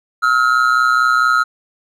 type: ring-modulated tone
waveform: triangle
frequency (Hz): 1350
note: E6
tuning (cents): +41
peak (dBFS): -6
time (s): 0.22-1.44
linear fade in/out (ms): 20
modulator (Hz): 62.2
effects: none